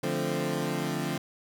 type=chord; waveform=20% pulse; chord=D minor seventh; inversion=none; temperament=equal; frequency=146.83 / 174.61 / 220 / 261.6 Hz; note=D3 / F3 / A3 / C4; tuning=0 / 0 / 0 / 0 cents; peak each=-28 / -28 / -31 / -30 dBFS; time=0.03-1.18 s; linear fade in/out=5 ms; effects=none